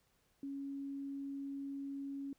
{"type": "tone", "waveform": "sine", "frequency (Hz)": 277.2, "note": "C#4", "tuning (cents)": 0, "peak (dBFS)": -40, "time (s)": [0.43, 2.33], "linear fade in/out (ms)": 2, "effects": ["pink hiss -75 dBFS RMS until 2.38 s"]}